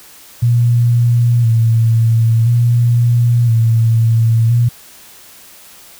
sine tone with vibrato, 116.54 Hz, A#2, in tune, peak -8 dBFS, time 0.42-4.69 s, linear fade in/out 10 ms, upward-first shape square, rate 0.49 Hz, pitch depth 40 cents each way, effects white hiss -40 dBFS RMS until 5.99 s

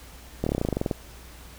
slowing click train, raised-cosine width 2 ms, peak -11 dBFS, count 14, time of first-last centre 0.44-0.912 s, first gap 25 ms, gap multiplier 1.06, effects added 60 Hz sine -46 dBFS peak until 1.58 s + pink hiss -48 dBFS RMS until 1.58 s

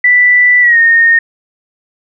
sine tone with pitch glide, 1975.5 to 1843.2 Hz, B6 to A#6, 0 to -20 cents, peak -4 dBFS, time 0.04-1.19 s, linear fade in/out 5 ms, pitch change -120 cents, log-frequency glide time 0.61-0.78 s, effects none

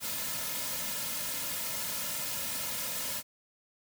white noise with comb filter, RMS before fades -35 dBFS, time 0-3.23 s, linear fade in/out 50 ms, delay 2.6 ms, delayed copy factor -0.85, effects none

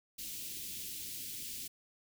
white band-stop noise, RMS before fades -43 dBFS, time 0.18-1.68 s, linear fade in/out 10 ms, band 350 to 2600 Hz, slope 24 dB/octave, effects none

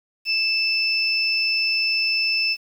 sine tone pair together, 2637 / 5277 Hz, E7 / E8, 0 / +1 cents, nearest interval octave, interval 1201 cents, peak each -21 / -22 dBFS, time 0.25-2.57 s, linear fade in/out 50 ms, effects 8-bit

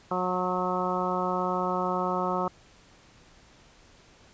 harmonic tone with a mistuned harmonic, 181.9 Hz, F#3, 29 cents flat, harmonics 1 / 2 / 3 / 4 / 5 / 6 / 7, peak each -33 / -33 / -33 / -33 / -33 / -33 / -33 dBFS, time 0.11-2.48 s, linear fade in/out 2 ms, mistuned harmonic 7, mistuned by +18 cents, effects pink hiss -56 dBFS RMS until 4.33 s + resampled to 16000 Hz

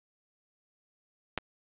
clicks, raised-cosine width 0.3 ms, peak -13 / -30 dBFS, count 2, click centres 1.377 / 1.385 s, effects resampled to 8000 Hz + 9-bit

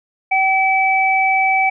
sine tone pair together, 766 / 2300 Hz, G5 / D7, -40 / -37 cents, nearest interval octave + perfect fifth, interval 1903 cents, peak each -15 dBFS, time 0.31-1.7 s, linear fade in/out 10 ms, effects none

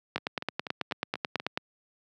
two click trains, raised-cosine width 0.3 ms, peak -19 / -12 dBFS, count 6 / 14, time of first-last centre 0.18-1.4 / 0.16-1.575 s, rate 4.1 / 9.19 Hz, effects high-pass 150 Hz 12 dB/octave

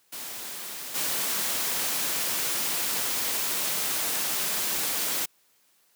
white noise with level steps, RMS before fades -37 / -28 dBFS, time 0.12-5.26 s, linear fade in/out 10 ms, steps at 0.94 s, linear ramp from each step 20 ms, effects white hiss -65 dBFS RMS until 5.95 s + high-pass 150 Hz 12 dB/octave

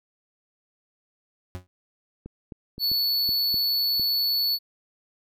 40% pulse tone with exponential decay, 90.9 Hz, F#2, 30 cents flat, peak -28 dBFS, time 1.55-1.67 s, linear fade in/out 0 ms, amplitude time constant 26 ms
clicks, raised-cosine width 3 ms, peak -25 dBFS, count 7, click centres 2.26 / 2.522 / 2.781 / 2.916 / 3.291 / 3.543 / 3.997 s
square tone, 4435 Hz, C#8, in tune, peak -22 dBFS, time 2.79-4.59 s, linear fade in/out 50 ms
effects none

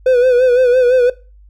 triangle tone with vibrato, 500 Hz, B4, 21 cents sharp, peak -6 dBFS, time 0.06-1.1 s, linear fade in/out 5 ms, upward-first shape sine, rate 5.9 Hz, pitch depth 62 cents each way, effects noise-tail reverb RT60 0.3 s tail -19 dB re dry + added 50 Hz sine -40 dBFS peak until 1.49 s

